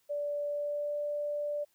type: tone with pitch glide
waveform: sine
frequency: 582 to 587.1 Hz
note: D5 to D5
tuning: -16 to -1 cents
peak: -31 dBFS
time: 0.09-1.65 s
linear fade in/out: 20 ms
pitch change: +15 cents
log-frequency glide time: 0.45-0.96 s
effects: white hiss -72 dBFS RMS until 1.74 s + high-pass 60 Hz 12 dB/octave